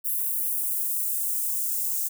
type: noise with high-pass filter sweep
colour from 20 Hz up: violet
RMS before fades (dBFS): -27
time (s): 0.04-2.09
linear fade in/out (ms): 20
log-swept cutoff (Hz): 11000 to 7100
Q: 1.5
effects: none